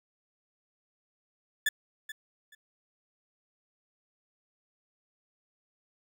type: tone with echo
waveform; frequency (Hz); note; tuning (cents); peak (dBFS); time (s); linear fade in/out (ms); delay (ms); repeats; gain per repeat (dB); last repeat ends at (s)
35% pulse; 1739; A6; -21; -22; 1.66-1.69; 5; 430; 2; -14; 2.55
effects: none